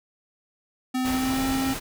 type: tone with pitch glide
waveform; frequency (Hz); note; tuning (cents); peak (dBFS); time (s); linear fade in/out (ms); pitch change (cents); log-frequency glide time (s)
square; 256.1 to 266.5; C4 to C4; -37 to +32; -24; 0.94-1.74; 10; +69; 1.05-1.46
type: noise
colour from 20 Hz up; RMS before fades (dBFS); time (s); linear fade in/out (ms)
pink; -32; 1.04-1.8; 20
effects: none